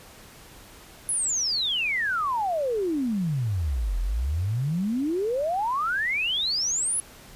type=exponential two-way sweep; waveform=sine; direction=down then up; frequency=10860 to 41.2 to 10860 Hz; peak=-23 dBFS; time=1.09-7 s; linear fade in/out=0 ms; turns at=3.99 s; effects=pink hiss -48 dBFS RMS until 7.35 s + resampled to 32000 Hz